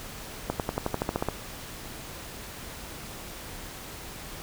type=accelerating click train; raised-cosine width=1 ms; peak=-12 dBFS; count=11; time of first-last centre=0.5-1.286 s; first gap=98 ms; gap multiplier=0.95; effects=pink hiss -41 dBFS RMS until 4.42 s